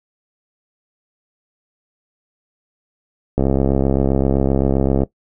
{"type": "click train", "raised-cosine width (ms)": 2, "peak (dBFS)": -3, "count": 113, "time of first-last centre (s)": [3.38, 5.034], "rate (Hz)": 67.7, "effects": ["noise-tail reverb RT60 0.1 s tail -18 dB re dry"]}